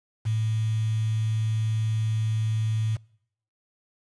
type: tone with quantisation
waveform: sine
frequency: 109.9 Hz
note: A2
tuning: 2 cents flat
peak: -22 dBFS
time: 0.25-2.97 s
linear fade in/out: 20 ms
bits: 7
effects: noise-tail reverb RT60 0.7 s tail -25 dB re dry + resampled to 22050 Hz

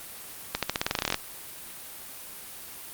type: accelerating click train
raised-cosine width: 0.2 ms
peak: -7 dBFS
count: 15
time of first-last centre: 0.55-1.144 s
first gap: 77 ms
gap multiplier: 0.9
effects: white hiss -42 dBFS RMS until 2.93 s + Opus 32 kbps

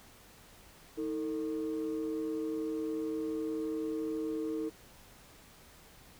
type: tone pair together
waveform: sine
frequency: 317.5 / 449 Hz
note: D#4 / A4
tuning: +35 / +35 cents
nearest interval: tritone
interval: 600 cents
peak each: -33 / -35 dBFS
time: 0.97-4.7 s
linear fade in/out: 20 ms
effects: tanh soft clip ceiling -28 dBFS + pink hiss -57 dBFS RMS until 6.19 s

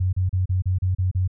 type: tone bursts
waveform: sine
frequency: 92.5 Hz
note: F#2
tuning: in tune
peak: -18 dBFS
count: 8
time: 0-1.278 s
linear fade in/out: 10 ms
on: 130 ms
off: 34 ms
effects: none

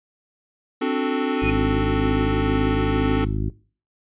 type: chord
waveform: square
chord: D dominant seventh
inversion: third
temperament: equal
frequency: 261.6 / 293.7 / 370 / 440 Hz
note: C4 / D4 / F#4 / A4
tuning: 0 / 0 / 0 / 0 cents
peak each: -25 / -26 / -29 / -27 dBFS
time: 0.81-3.25 s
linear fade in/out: 10 ms
type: tone with exponential growth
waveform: sine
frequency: 2476 Hz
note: D#7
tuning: 9 cents flat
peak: -20 dBFS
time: 1.29-1.5 s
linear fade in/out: 2 ms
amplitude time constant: 44 ms
type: harmonic tone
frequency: 51.91 Hz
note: G#1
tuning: in tune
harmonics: 1 / 2 / 3 / 4 / 5 / 6 / 7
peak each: -24 / -26 / -31 / -33 / -34 / -34 / -36 dBFS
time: 1.42-3.5 s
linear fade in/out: 5 ms
effects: noise-tail reverb RT60 0.4 s tail -20 dB re dry + resampled to 8000 Hz

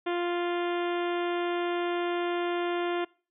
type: harmonic tone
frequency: 349.2 Hz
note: F4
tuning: in tune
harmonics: 1 / 2 / 3 / 4 / 5 / 6 / 7 / 8 / 9 / 10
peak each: -28 / -34 / -38 / -40 / -42 / -44 / -45 / -46 / -47 / -48 dBFS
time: 0.06-3.05 s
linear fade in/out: 10 ms
effects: noise-tail reverb RT60 0.4 s tail -24 dB re dry

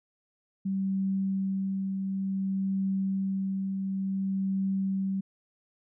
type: tone with tremolo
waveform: sine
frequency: 193 Hz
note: G3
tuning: 27 cents flat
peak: -25 dBFS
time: 0.65-5.21 s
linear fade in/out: 10 ms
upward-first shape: triangle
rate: 0.56 Hz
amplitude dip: 35%
effects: none

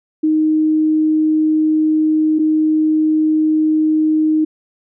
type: tone pair in turn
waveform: sine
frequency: 311.1 / 311.1 Hz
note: D#4 / D#4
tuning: 0 / 0 cents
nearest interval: unison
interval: 0 cents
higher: neither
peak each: -11 dBFS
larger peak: neither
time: 0.23-2.39 / 2.39-4.45 s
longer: first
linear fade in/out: 10 ms
effects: none

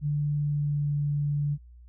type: tone with pitch glide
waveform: sine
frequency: 146.83 to 145.4 Hz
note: D3 to D3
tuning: 0 to -17 cents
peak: -24 dBFS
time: 0.01-1.58 s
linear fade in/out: 50 ms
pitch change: -17 cents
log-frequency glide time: 0.35-0.94 s
effects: added 60 Hz sine -47 dBFS peak until 1.88 s

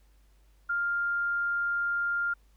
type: tone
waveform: sine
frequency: 1400 Hz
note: F6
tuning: 4 cents sharp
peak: -26 dBFS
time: 0.69-2.34 s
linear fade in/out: 10 ms
effects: added 50 Hz sine -58 dBFS peak until 2.56 s + pink hiss -70 dBFS RMS until 2.56 s

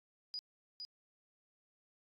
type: tone with echo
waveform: sine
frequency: 4924 Hz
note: D#8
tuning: 19 cents flat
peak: -39 dBFS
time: 0.34-0.39 s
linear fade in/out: 0 ms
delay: 460 ms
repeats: 1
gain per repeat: -4 dB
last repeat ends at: 0.85 s
effects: AAC 48 kbps

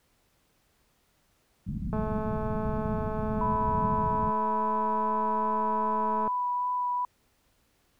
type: low-pass noise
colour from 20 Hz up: white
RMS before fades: -33 dBFS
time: 1.66-4.31 s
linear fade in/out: 20 ms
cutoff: 230 Hz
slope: 48 dB/octave
type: click train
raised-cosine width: 1 ms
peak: -21 dBFS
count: 940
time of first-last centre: 1.93-6.277 s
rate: 216 Hz
type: tone with vibrato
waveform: sine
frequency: 987.8 Hz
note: B5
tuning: in tune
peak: -26 dBFS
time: 3.41-7.05 s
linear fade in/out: 2 ms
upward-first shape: sine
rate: 2.5 Hz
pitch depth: 9 cents each way
effects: pink hiss -69 dBFS RMS until 7.99 s

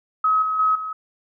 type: tone with level steps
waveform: sine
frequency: 1276 Hz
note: D#6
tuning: 43 cents sharp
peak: -15 / -20 / -15 / -26 dBFS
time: 0.24-0.93 s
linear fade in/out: 5 ms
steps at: 0.42 / 0.59 / 0.75 s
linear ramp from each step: 5 ms
effects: none

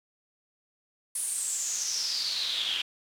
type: noise with band-pass filter sweep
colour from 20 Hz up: pink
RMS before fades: -31 dBFS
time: 1.15-2.82 s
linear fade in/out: 5 ms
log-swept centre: 10000 to 3000 Hz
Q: 7.5
effects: none

